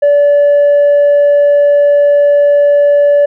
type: tone with tanh clipping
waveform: triangle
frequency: 577 Hz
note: D5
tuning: 31 cents flat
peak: -5 dBFS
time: 0.02-3.26 s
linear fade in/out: 10 ms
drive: 6 dB
effects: none